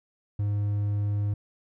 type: tone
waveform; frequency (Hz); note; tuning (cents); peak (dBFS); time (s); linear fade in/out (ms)
triangle; 102.7; G#2; -19; -22; 0.39-1.34; 5
effects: none